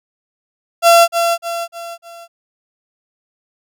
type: tone with echo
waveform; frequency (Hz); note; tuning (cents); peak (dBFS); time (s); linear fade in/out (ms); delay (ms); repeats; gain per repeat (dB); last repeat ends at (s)
35% pulse; 680; F5; -46; -4; 0.82-1.08; 50; 300; 4; -7; 2.28
effects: none